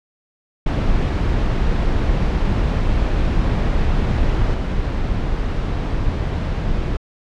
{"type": "noise with level steps", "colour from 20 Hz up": "brown", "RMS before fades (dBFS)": [-17, -20], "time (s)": [0.66, 6.97], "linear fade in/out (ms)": 5, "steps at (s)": 4.54, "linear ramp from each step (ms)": 2, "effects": ["low-pass 4000 Hz 12 dB/octave"]}